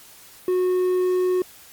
triangle tone, 365.6 Hz, F#4, 21 cents flat, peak -16 dBFS, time 0.48-1.42 s, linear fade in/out 2 ms, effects white hiss -47 dBFS RMS until 1.72 s + Opus 48 kbps

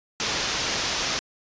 white low-pass noise, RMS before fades -27 dBFS, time 0.2-1.19 s, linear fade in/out 0 ms, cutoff 6400 Hz, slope 48 dB/octave, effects resampled to 16000 Hz

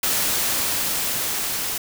white noise with level ramp, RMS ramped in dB -21 to -26 dBFS, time 0.03-1.78 s, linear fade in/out 5 ms, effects none

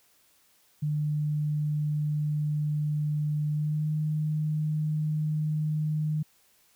sine tone with pitch glide, 150 to 153.42 Hz, D3 to D#3, +37 to -24 cents, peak -25 dBFS, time 0.82-6.23 s, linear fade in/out 10 ms, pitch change +39 cents, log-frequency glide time 3.52-3.89 s, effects white hiss -64 dBFS RMS until 6.75 s

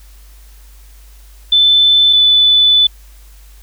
sine tone pair in turn, 3520 / 3490 Hz, A7 / A7, 0 / -15 cents, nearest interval unison, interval 15 cents, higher first, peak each -6 dBFS, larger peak neither, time 1.52-2.13 / 2.13-2.87 s, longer second, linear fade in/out 5 ms, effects added 50 Hz sine -37 dBFS peak until 3.62 s + white hiss -48 dBFS RMS until 3.62 s

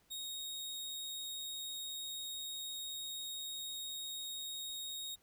sawtooth tone, 3749 Hz, A#7, 9 cents sharp, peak -38 dBFS, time 0.1-5.16 s, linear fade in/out 20 ms, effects pink hiss -71 dBFS RMS until 5.22 s

